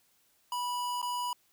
square tone with dropouts, 980 Hz, B5, 14 cents flat, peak -32 dBFS, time 0.52-1.33 s, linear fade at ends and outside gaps 2 ms, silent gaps 1.017-1.027 s, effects white hiss -69 dBFS RMS until 1.52 s

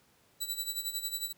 15% pulse tone with tremolo, 3951 Hz, B7, in tune, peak -24 dBFS, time 0.4-1.33 s, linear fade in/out 20 ms, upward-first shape sine, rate 11 Hz, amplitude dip 75%, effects pink hiss -66 dBFS RMS until 1.37 s + high-pass 100 Hz 12 dB/octave

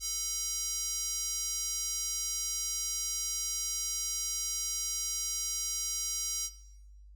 square tone with high-pass filter, 440 Hz, A4, in tune, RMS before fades -35 dBFS, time 0-6.5 s, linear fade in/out 50 ms, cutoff 5600 Hz, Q 3.1, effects noise-tail reverb RT60 0.9 s tail -17 dB re dry + added 50 Hz sine -50 dBFS peak until 7.15 s

